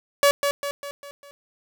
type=tone with echo; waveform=sawtooth; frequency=568 Hz; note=C#5; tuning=42 cents sharp; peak=-10 dBFS; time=0.23-0.31 s; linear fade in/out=0 ms; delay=200 ms; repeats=5; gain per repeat=-6 dB; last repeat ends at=1.31 s; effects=none